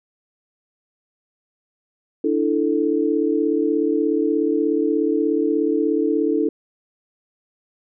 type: chord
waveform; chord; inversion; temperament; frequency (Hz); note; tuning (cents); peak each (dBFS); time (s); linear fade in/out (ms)
sine; D suspended second; none; just; 293.7 / 330.4 / 440.5; D4 / E4 / A4; 0 / +4 / +2; -21; 2.24-6.49; 5
effects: none